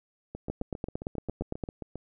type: two click trains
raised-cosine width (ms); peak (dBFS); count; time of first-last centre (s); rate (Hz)
2; -24 / -18; 13 / 11; 0.35-1.956 / 0.5-1.638; 7.47 / 8.79
effects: none

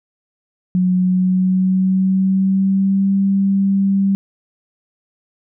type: tone with pitch glide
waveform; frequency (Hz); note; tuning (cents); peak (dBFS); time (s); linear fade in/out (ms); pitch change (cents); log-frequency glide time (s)
sine; 182.7 to 195.81; F#3 to G3; -22 to -2; -12; 0.75-4.15; 0; +120; 0.95-3.12
effects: none

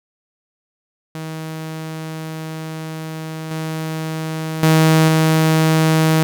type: tone with level steps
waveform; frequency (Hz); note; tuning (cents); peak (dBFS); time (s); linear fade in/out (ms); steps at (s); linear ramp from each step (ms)
sawtooth; 158.9; D#3; +37; -22 / -18 / -6 / -8; 1.15-6.23; 0; 3.51 / 4.63 / 5.08; 2
effects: none

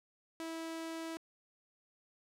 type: tone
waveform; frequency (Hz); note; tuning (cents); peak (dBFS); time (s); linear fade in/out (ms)
sawtooth; 326.5; E4; -17; -36; 0.4-1.17; 0
effects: low-pass 12000 Hz 12 dB/octave

